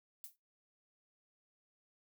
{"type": "noise with exponential decay", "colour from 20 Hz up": "violet", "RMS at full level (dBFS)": -44, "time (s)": [0.24, 0.36], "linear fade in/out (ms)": 0, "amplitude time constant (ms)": 26, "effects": ["noise-tail reverb RT60 0.2 s tail -18 dB re dry"]}